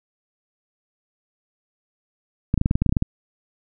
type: clicks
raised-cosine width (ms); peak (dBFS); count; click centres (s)
5; -6; 12; 2.541 / 2.577 / 2.614 / 2.659 / 2.711 / 2.755 / 2.82 / 2.863 / 2.893 / 2.925 / 2.968 / 3.024
effects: none